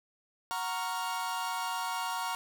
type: chord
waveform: 45% pulse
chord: Gb major seventh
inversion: none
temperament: equal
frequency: 740 / 932.3 / 1108.7 / 1396.9 Hz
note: Gb5 / Bb5 / Db6 / F6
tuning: 0 / 0 / 0 / 0 cents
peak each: -40 / -35 / -39 / -40 dBFS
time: 0.51-2.35 s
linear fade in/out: 0 ms
effects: none